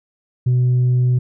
sine tone, 125 Hz, B2, 21 cents sharp, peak -10 dBFS, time 0.46-1.19 s, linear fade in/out 10 ms, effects tanh soft clip ceiling -11 dBFS

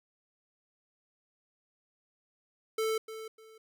square tone with echo, 441.2 Hz, A4, 5 cents sharp, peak -29 dBFS, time 2.78-2.98 s, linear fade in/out 5 ms, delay 300 ms, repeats 2, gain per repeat -12 dB, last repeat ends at 3.58 s, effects none

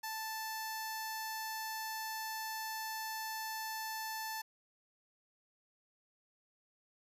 10% pulse tone with notch filter, 880 Hz, A5, in tune, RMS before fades -41 dBFS, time 0.03-4.42 s, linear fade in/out 10 ms, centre 3100 Hz, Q 0.83, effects resampled to 32000 Hz

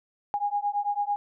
sine beating tone pair, 815 / 824 Hz, G#5 / G#5, -33 / -14 cents, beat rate 9 Hz, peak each -28 / -28 dBFS, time 0.34-1.16 s, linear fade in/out 0 ms, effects none

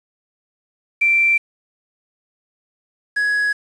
sine / triangle tone pair in turn, 2349 / 1673 Hz, D7 / G#6, 0 / +12 cents, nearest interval tritone, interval 588 cents, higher first, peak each -12 / -14 dBFS, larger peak first, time 1.01-1.38 / 3.16-3.53 s, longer neither, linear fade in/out 10 ms, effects resampled to 22050 Hz + 7-bit

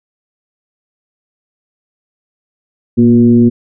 sine tone with frequency modulation, 236.6 Hz, A#3, 26 cents sharp, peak -4 dBFS, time 2.97-3.5 s, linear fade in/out 20 ms, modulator 123 Hz, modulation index 0.74, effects none

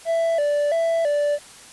triangle tone with vibrato, 622.3 Hz, D#5, in tune, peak -16 dBFS, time 0.05-1.39 s, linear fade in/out 50 ms, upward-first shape square, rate 1.5 Hz, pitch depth 110 cents each way, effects white hiss -44 dBFS RMS until 1.72 s + resampled to 24000 Hz

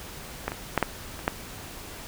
clicks, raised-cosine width 0.5 ms, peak -11 / -17 / -6 / -6 / -23 / -7 dBFS, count 6, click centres 0.48 / 0.519 / 0.777 / 0.827 / 1.192 / 1.279 s, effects pink hiss -41 dBFS RMS until 2.07 s

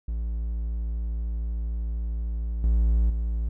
triangle tone with level steps, 56.5 Hz, A1, 47 cents sharp, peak -24 / -16 / -22 dBFS, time 0.08-3.49 s, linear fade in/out 5 ms, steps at 2.64 / 3.1 s, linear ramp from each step 2 ms, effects none

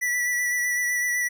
square tone with vibrato, 1959 Hz, B6, 15 cents flat, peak -23 dBFS, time 0.01-1.29 s, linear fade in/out 20 ms, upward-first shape sine, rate 7.9 Hz, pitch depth 19 cents each way, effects none

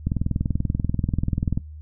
click train, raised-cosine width 5 ms, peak -10 dBFS, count 32, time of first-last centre 0.07-1.575 s, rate 20.6 Hz, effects noise-tail reverb RT60 0.1 s tail -17 dB re dry + added 76 Hz sine -36 dBFS peak until 1.81 s

